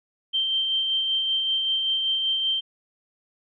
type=tone with tremolo; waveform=sine; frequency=3136 Hz; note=G7; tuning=in tune; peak=-20 dBFS; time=0.33-2.61 s; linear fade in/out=20 ms; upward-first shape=sine; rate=5.2 Hz; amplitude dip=30%; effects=none